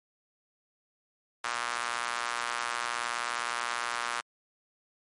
sawtooth tone with high-pass filter, 119.4 Hz, A#2, 42 cents sharp, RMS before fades -33 dBFS, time 1.44-4.21 s, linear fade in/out 5 ms, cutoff 1200 Hz, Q 2, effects MP3 48 kbps

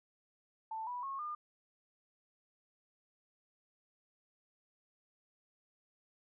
sine tone with pitch steps, 885 / 982 / 1089.6 / 1208.9 Hz, A5 / B5 / C#6 / D6, +10 / -10 / -30 / +50 cents, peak -38 dBFS, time 0.71-1.35 s, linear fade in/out 5 ms, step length 160 ms, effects none

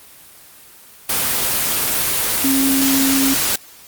sine tone in noise, 270 Hz, C#4, 45 cents flat, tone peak -15 dBFS, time 2.44-3.34 s, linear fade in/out 5 ms, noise white, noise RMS -18 dBFS, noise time 1.09-3.56 s, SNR 0 dB, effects white hiss -43 dBFS RMS until 3.87 s + Opus 24 kbps

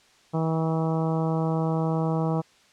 harmonic tone with a mistuned harmonic, 161.1 Hz, E3, 39 cents flat, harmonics 1 / 2 / 3 / 4 / 5 / 6 / 7 / 8, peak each -24 / -31 / -31 / -34 / -34 / -38 / -39 / -43 dBFS, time 0.33-2.42 s, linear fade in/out 20 ms, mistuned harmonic 8, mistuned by +15 cents, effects white hiss -58 dBFS RMS until 2.72 s + low-pass 6000 Hz 12 dB/octave

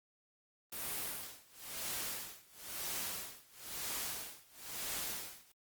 white noise with tremolo, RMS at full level -39 dBFS, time 0.72-5.52 s, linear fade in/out 5 ms, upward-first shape sine, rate 1 Hz, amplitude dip 95%, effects Opus 32 kbps

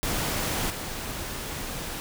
pink noise with level steps, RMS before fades -28 / -34 dBFS, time 0.03-2 s, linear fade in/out 0 ms, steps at 0.7 s, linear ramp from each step 2 ms, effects none

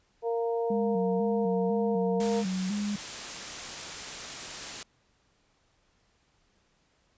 harmonic tone, 231.7 Hz, A#3, 10 cents flat, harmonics 2 / 3 / 4, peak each -27 / -35 / -39 dBFS, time 0.22-2.44 s, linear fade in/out 50 ms
sine tone with vibrato, 196 Hz, G3, in tune, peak -28 dBFS, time 0.7-2.96 s, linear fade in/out 5 ms, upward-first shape square, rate 2 Hz, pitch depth 86 cents each way
white noise, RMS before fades -38 dBFS, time 2.2-4.83 s, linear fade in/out 2 ms
effects pink hiss -69 dBFS RMS until 7.17 s + resampled to 16000 Hz

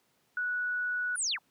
sine tone, 1472 Hz, F#6, 9 cents flat, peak -29 dBFS, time 0.37-1.16 s, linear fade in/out 2 ms
sine linear sweep, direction down, 10548 to 622.3 Hz, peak -28 dBFS, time 1.15-1.39 s, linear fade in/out 50 ms
effects pink hiss -71 dBFS RMS until 1.5 s + high-pass 150 Hz 12 dB/octave

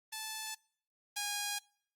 5% pulse tone pair in turn, 874 / 819.5 Hz, A5 / G#5, -12 / -23 cents, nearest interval minor second, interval 111 cents, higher first, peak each -27 / -23 dBFS, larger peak second, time 0.12-0.55 / 1.16-1.59 s, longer neither, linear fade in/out 10 ms, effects noise-tail reverb RT60 0.6 s tail -26 dB re dry + Opus 32 kbps

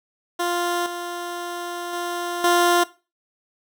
15% pulse tone with level steps, 349.2 Hz, F4, in tune, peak -15 / -22 / -19 / -9 dBFS, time 0.39-2.84 s, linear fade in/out 10 ms, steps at 0.86 / 1.93 / 2.44 s, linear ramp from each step 2 ms, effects noise-tail reverb RT60 0.3 s tail -18 dB re dry

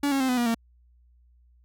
45% pulse tone with pitch steps, 285.2 / 273.1 / 261.5 / 250.4 / 239.8 / 229.7 Hz, C#4 / C#4 / C4 / B3 / A#3 / A#3, +49 / -26 / -1 / +24 / +49 / -25 cents, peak -22 dBFS, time 0.03-0.546 s, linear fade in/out 5 ms, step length 86 ms, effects added 60 Hz sine -56 dBFS peak until 1.64 s

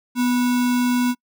sine tone with sample-and-hold, 246.9 Hz, B3, in tune, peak -16 dBFS, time 0.15-1.15 s, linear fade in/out 50 ms, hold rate 1225 Hz, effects noise-tail reverb RT60 0.1 s tail -26 dB re dry

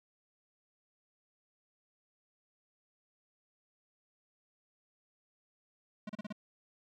square tone bursts, 210.8 Hz, G#3, 26 cents sharp, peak -39 dBFS, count 5, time 6.07-6.326 s, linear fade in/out 5 ms, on 24 ms, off 34 ms, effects low-pass 4000 Hz 12 dB/octave + 13-bit

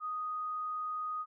sine tone, 1244.5 Hz, D#6, in tune, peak -34 dBFS, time 0-1.26 s, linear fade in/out 50 ms, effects none

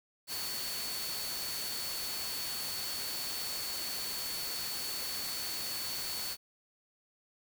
sine tone in noise, 4444 Hz, C#8, 4 cents sharp, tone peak -39 dBFS, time 0.27-6.37 s, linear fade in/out 50 ms, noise white, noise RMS -39 dBFS, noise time 0.27-6.37 s, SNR -3 dB, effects none

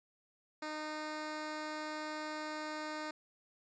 10% pulse tone, 306.8 Hz, D#4, 24 cents flat, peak -31 dBFS, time 0.62-3.11 s, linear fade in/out 5 ms, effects resampled to 16000 Hz

